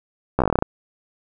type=slowing click train; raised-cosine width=1 ms; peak=-3 dBFS; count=11; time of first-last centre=0.39-0.624 s; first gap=14 ms; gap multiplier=1.11; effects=none

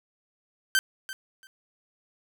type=tone with echo; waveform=sawtooth; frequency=1552 Hz; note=G6; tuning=18 cents flat; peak=-16 dBFS; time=0.75-0.79 s; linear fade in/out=0 ms; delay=340 ms; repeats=2; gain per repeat=-15 dB; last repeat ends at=1.47 s; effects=none

